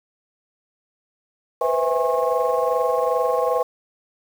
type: tone cluster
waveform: sine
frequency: 492.5 / 515 / 654 / 819 / 1083 Hz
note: B4 / C5 / E5 / G#5 / C#6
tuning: -5 / -28 / -14 / -24 / -41 cents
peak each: -22 / -23 / -24 / -26 / -25 dBFS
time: 1.61-3.63 s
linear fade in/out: 5 ms
effects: tanh soft clip ceiling -8 dBFS + 7-bit